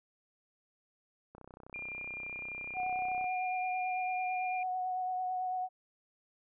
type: click train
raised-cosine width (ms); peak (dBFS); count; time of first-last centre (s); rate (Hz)
1; -36; 61; 1.35-3.243; 31.7
type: tone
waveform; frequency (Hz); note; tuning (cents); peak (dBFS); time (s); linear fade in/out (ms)
sine; 2399; D7; +36; -39; 1.74-4.63; 2
type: tone with vibrato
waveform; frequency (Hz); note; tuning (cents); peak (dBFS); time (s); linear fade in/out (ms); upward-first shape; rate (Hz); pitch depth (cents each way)
sine; 738; F#5; -5; -32; 2.74-5.69; 50; sine; 9; 17
effects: none